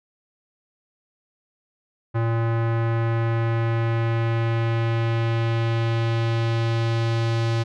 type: tone with low-pass filter sweep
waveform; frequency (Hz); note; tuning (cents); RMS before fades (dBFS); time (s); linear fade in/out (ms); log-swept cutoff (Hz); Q
square; 114.9; A#2; -25; -22; 2.14-7.64; 20; 1500 to 4800; 1.2
effects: none